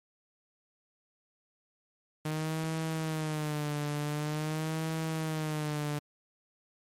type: tone with vibrato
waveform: sawtooth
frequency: 153.7 Hz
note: D#3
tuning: 21 cents flat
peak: -27 dBFS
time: 2.25-5.99 s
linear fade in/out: 5 ms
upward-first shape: sine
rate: 0.46 Hz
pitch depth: 75 cents each way
effects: MP3 64 kbps